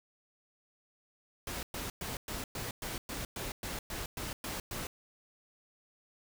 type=noise bursts; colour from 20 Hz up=pink; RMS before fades=-39 dBFS; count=13; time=1.47-4.87 s; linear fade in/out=2 ms; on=160 ms; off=110 ms; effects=none